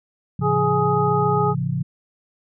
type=chord; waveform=sine; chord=A augmented; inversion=none; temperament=just; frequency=110 / 137.5 / 171.88 Hz; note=A2 / C#3 / E#3; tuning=0 / -14 / -27 cents; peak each=-28 / -23 / -25 dBFS; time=0.39-1.83 s; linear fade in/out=5 ms
type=harmonic tone; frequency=417.4 Hz; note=G#4; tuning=9 cents sharp; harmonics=1 / 2 / 3; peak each=-21 / -22 / -23 dBFS; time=0.41-1.55 s; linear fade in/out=50 ms
effects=none